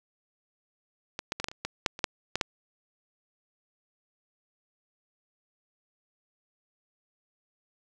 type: clicks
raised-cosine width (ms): 0.2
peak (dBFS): -16 / -12 / -15 / -12 / -16 / -26 / -14 / -6 / -23 / -6 / -10 / -8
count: 12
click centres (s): 1.191 / 1.321 / 1.4 / 1.443 / 1.485 / 1.515 / 1.65 / 1.862 / 1.991 / 2.042 / 2.356 / 2.412
effects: none